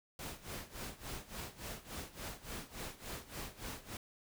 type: noise with tremolo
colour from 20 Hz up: pink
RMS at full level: -43 dBFS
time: 0.19-3.97 s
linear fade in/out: 2 ms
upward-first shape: sine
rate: 3.5 Hz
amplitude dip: 85%
effects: none